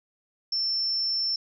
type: tone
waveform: sine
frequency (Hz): 5370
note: E8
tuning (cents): +31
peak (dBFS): -24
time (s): 0.52-1.36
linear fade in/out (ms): 5
effects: none